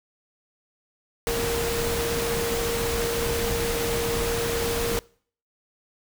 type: tone in noise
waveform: sine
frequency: 466.2 Hz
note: A#4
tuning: in tune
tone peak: -26 dBFS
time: 1.27-4.99 s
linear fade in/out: 0 ms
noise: pink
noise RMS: -28 dBFS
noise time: 1.27-4.99 s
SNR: -1 dB
effects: noise-tail reverb RT60 0.5 s tail -24 dB re dry